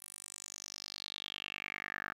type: tone with band-pass filter sweep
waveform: 10% pulse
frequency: 50 Hz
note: G1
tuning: 35 cents sharp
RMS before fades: -45 dBFS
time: 0-2.13 s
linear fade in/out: 10 ms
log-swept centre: 11000 to 1500 Hz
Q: 5.7
effects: 11-bit